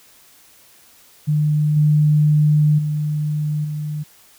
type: tone with level steps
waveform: sine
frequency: 150.6 Hz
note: D3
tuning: 44 cents sharp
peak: -14 / -11 / -18 / -22 dBFS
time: 1.27-4.04 s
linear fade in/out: 20 ms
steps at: 1.76 / 2.78 / 3.64 s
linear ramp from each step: 10 ms
effects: white hiss -50 dBFS RMS until 4.38 s